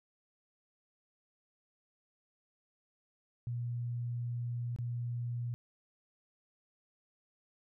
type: tone with dropouts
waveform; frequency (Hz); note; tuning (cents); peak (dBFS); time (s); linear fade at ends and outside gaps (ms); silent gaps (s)
sine; 120; B2; -49; -34; 3.47-5.54; 0; 4.762-4.787
effects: none